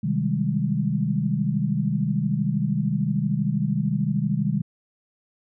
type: chord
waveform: sine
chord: Ab major seventh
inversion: first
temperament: just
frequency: 129.78 / 155.74 / 194.67 / 207.7 Hz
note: C3 / Eb3 / G3 / Ab3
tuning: -14 / +2 / -12 / 0 cents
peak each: -27 / -25 / -26 / -27 dBFS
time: 0.03-4.62 s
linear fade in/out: 10 ms
effects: none